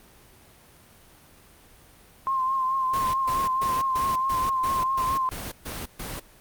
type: tone with vibrato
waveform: sine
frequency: 1054 Hz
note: C6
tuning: 12 cents sharp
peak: -22 dBFS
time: 2.27-5.29 s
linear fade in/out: 0 ms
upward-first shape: triangle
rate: 4.6 Hz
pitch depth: 43 cents each way
type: noise bursts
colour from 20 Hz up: pink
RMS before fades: -34 dBFS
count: 10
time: 2.93-6.2 s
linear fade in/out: 10 ms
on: 210 ms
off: 130 ms
effects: pink hiss -53 dBFS RMS until 6.4 s + Opus 32 kbps